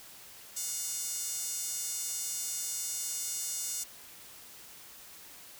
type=tone with high-pass filter; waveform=sawtooth; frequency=719 Hz; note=F#5; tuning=50 cents flat; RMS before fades=-36 dBFS; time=0.56-3.84 s; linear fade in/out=10 ms; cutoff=6900 Hz; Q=2.3; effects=white hiss -51 dBFS RMS until 5.59 s